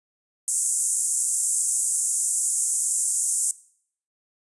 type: band-pass noise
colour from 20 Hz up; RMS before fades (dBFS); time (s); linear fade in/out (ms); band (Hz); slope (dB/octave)
white; -24; 0.48-3.51; 0; 7000 to 10000; 48
effects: noise-tail reverb RT60 0.6 s tail -20 dB re dry + resampled to 24000 Hz